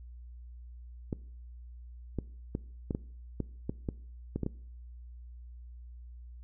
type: clicks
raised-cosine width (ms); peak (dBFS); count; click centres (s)
3; -19; 11; 1.128 / 2.187 / 2.551 / 2.908 / 2.949 / 3.403 / 3.695 / 3.888 / 4.36 / 4.433 / 4.464
effects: noise-tail reverb RT60 0.6 s tail -22 dB re dry + added 60 Hz sine -45 dBFS peak until 6.43 s